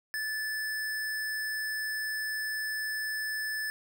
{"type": "tone", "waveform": "square", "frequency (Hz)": 1742, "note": "A6", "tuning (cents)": -18, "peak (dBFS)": -32, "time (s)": [0.14, 3.7], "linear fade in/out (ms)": 0, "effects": ["12-bit"]}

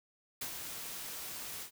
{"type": "noise with ADSR envelope", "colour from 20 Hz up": "white", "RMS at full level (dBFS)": -38, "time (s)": [0.41, 1.71], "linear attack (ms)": 6, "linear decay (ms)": 74, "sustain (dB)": -5, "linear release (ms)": 90, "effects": []}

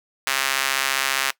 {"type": "tone with high-pass filter", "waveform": "sawtooth", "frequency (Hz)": 135, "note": "C#3", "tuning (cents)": -45, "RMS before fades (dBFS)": -23, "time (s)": [0.27, 1.31], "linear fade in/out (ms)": 0, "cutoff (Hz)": 1600, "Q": 1, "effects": ["noise-tail reverb RT60 0.1 s tail -19 dB re dry"]}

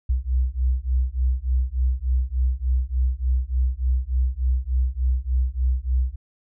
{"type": "beating tone pair", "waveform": "sine", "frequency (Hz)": [61.74, 65.14], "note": ["B1", "C2"], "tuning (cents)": [0, -7], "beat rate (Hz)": 3.4, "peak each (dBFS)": -22, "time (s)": [0.09, 6.16], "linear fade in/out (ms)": 10, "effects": []}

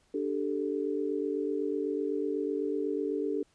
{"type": "chord", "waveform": "sine", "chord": "D suspended fourth", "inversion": "none", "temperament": "equal", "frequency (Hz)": [293.7, 392, 440], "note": ["D4", "G4", "A4"], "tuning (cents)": [0, 0, 0], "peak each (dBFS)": -33, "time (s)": [0.14, 3.43], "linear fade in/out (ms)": 5, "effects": ["pink hiss -68 dBFS RMS until 3.54 s", "resampled to 22050 Hz"]}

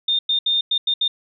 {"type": "tone bursts at uneven times", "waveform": "sine", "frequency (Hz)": 3634, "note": "A#7", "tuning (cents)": -45, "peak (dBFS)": -16, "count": 6, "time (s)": [[0.08, 0.19], [0.29, 0.39], [0.46, 0.61], [0.71, 0.78], [0.87, 0.94], [1.01, 1.08]], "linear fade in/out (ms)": 5, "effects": []}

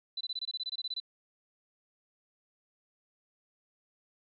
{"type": "tone bursts", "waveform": "sine", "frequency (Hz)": 3999, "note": "B7", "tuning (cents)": 21, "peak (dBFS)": -33, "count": 14, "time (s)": [0.17, 1.001], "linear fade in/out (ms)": 5, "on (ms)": 38, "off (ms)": 23, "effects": []}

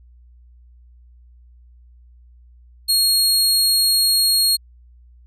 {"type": "tone", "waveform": "sawtooth", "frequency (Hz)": 4287, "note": "C8", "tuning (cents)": 41, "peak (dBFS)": -11, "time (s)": [2.88, 4.57], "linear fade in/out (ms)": 20, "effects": ["added 60 Hz sine -45 dBFS peak until 5.26 s", "resampled to 32000 Hz"]}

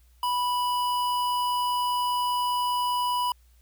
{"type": "tone with notch filter", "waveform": "square", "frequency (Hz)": 985, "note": "B5", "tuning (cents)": -5, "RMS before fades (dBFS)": -26, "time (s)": [0.23, 3.32], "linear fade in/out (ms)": 2, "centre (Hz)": 7300, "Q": 1.6, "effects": ["added 60 Hz sine -55 dBFS peak until 3.61 s", "white hiss -67 dBFS RMS until 3.61 s"]}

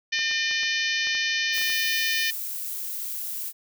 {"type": "harmonic tone", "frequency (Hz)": 604, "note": "D5", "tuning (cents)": 48, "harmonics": [3, 4, 5, 6, 7, 8, 9, 10], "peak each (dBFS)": [-27, -29, -31, -33, -34, -35, -36, -37], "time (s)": [0.12, 2.31], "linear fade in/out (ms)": 10}
{"type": "clicks", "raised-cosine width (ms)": 0.3, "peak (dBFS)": -24, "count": 9, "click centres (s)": [0.191, 0.313, 0.512, 0.633, 1.071, 1.151, 1.581, 1.615, 1.701]}
{"type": "noise", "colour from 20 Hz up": "violet", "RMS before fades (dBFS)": -32, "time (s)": [1.52, 3.53], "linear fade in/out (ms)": 50}
{"effects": []}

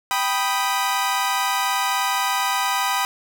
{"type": "chord", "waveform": "sawtooth", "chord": "G augmented", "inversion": "none", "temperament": "equal", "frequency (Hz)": [784, 987.8, 1244.5], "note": ["G5", "B5", "D#6"], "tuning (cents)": [0, 0, 0], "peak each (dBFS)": [-21, -19, -22], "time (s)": [0.11, 3.05], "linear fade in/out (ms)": 0, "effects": []}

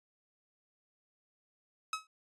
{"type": "tone with exponential decay", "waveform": "sawtooth", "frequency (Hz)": 1282, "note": "E6", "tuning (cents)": -49, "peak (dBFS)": -26, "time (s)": [1.93, 2.07], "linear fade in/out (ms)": 2, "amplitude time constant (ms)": 29, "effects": ["resampled to 22050 Hz"]}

